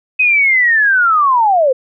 sine linear sweep, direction down, 2542 to 493.9 Hz, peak -8 dBFS, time 0.19-1.73 s, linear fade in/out 10 ms, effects none

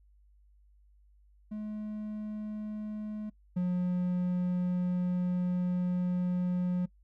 triangle tone pair in turn, 212.6 / 179.53 Hz, G#3 / F3, +41 / +48 cents, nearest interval minor third, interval 293 cents, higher first, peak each -33 / -25 dBFS, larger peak second, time 1.51-3.3 / 3.56-6.86 s, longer second, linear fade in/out 10 ms, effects noise-tail reverb RT60 0.1 s tail -23 dB re dry + added 50 Hz sine -59 dBFS peak until 7.03 s

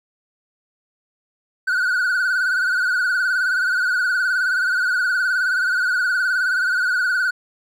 triangle tone with vibrato, 1480 Hz, F#6, in tune, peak -15 dBFS, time 1.67-7.31 s, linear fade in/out 10 ms, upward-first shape sine, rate 19 Hz, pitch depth 73 cents each way, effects none

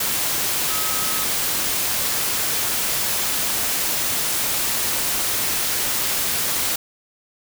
sine tone in noise, 1278 Hz, D#6, 46 cents sharp, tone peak -31 dBFS, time 0.7-1.24 s, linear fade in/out 5 ms, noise white, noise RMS -22 dBFS, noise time 0-6.76 s, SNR -12 dB, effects none

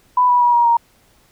sine tone with pitch steps, 994 / 979.2 / 964.6 / 950.2 / 936 Hz, B5 / B5 / B5 / A#5 / A#5, +11 / -15 / -41 / +33 / +7 cents, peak -10 dBFS, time 0.17-0.77 s, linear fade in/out 5 ms, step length 120 ms, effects pink hiss -55 dBFS RMS until 1.31 s

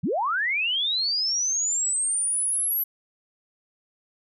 sine linear sweep, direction up, 116.8 to 11840 Hz, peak -22 dBFS, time 0.03-2.84 s, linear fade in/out 10 ms, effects none

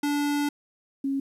square / sine tone pair in turn, 290 / 273.7 Hz, D4 / C#4, -22 / -22 cents, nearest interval minor second, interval 100 cents, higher first, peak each -24 dBFS, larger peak neither, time 0.03-0.49 / 1.04-1.2 s, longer first, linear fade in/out 5 ms, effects resampled to 32000 Hz + 10-bit

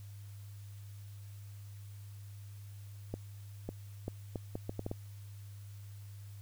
accelerating click train, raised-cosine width 2 ms, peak -24 dBFS, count 9, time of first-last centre 3.14-4.914 s, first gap 550 ms, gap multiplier 0.71, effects added 101 Hz sine -46 dBFS peak until 6.41 s + white hiss -63 dBFS RMS until 6.41 s

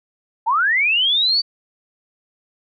sine linear sweep, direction up, 836 to 4617 Hz, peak -14 dBFS, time 0.46-1.42 s, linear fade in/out 20 ms, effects none

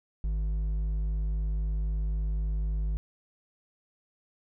sine tone with hard clipping, 51.91 Hz, G#1, in tune, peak -28 dBFS, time 0.24-2.97 s, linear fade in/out 0 ms, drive 5 dB, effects none

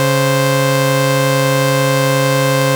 sawtooth tone pair together, 138.59 / 523.2 Hz, C#3 / C5, 0 / 0 cents, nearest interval octave + major seventh, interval 2300 cents, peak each -10 dBFS, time 0-2.75 s, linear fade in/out 0 ms, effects none

